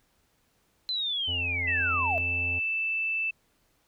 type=linear sweep; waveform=sine; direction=down; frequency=4100 to 622.3 Hz; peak=-27 dBFS; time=0.89-2.18 s; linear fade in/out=0 ms
type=harmonic tone; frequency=87 Hz; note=F2; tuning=6 cents flat; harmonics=1 / 3 / 5 / 7 / 9 / 10; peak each=-34 / -44 / -48 / -51 / -53 / -54 dBFS; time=1.27-2.6 s; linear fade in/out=20 ms
type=tone; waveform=sine; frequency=2644 Hz; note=E7; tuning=5 cents sharp; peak=-26 dBFS; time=1.67-3.31 s; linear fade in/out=10 ms
type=clicks; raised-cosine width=2 ms; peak=-36 dBFS; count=5; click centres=1.808 / 1.941 / 1.991 / 2.03 / 2.203 s
effects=pink hiss -69 dBFS RMS until 3.87 s